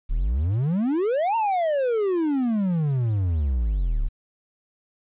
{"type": "exponential two-way sweep", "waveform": "triangle", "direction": "up then down", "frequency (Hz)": [32.7, 932.3, 32.7], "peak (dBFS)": -18, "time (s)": [0.09, 4.09], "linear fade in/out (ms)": 20, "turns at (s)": 1.36, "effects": ["resampled to 8000 Hz", "10-bit"]}